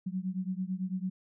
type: beating tone pair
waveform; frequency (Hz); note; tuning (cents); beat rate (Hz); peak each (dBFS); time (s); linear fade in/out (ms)
sine; 182.4 / 191.4; F#3 / G3; -24 / -41; 9; -34 / -35; 0.06-1.1; 10
effects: none